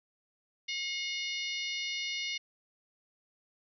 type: harmonic tone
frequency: 720 Hz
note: F#5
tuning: 47 cents flat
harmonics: 3 / 4 / 5 / 6 / 7 / 8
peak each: -37 / -39 / -41 / -43 / -44 / -45 dBFS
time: 0.68-2.38 s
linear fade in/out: 10 ms
effects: none